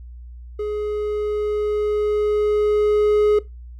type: tone with level ramp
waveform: triangle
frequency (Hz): 419.9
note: G#4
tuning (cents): +19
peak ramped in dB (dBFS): -20 to -10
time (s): 0.59-3.39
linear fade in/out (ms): 5
effects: noise-tail reverb RT60 0.2 s tail -19 dB re dry + added 60 Hz sine -35 dBFS peak until 3.79 s